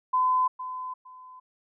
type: tone with echo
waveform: sine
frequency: 1017 Hz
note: C6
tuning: 50 cents flat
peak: -20 dBFS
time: 0.13-0.48 s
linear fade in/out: 10 ms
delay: 460 ms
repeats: 2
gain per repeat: -12 dB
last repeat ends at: 1.4 s
effects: none